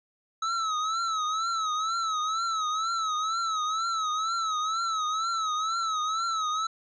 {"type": "tone with vibrato", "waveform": "square", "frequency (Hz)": 1300, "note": "E6", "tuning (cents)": -24, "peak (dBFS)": -27, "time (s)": [0.42, 6.67], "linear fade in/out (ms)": 5, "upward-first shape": "triangle", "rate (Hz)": 2.1, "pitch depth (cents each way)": 100, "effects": ["resampled to 16000 Hz"]}